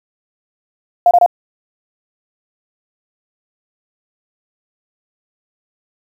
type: tone bursts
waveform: sine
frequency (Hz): 703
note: F5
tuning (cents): +11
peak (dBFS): -5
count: 3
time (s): 1.06-1.262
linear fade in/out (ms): 2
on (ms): 50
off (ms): 26
effects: 7-bit